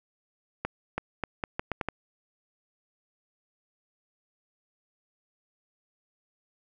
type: accelerating click train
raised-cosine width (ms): 0.5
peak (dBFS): -14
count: 8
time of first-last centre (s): 0.65-1.887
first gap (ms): 330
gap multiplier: 0.78
effects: none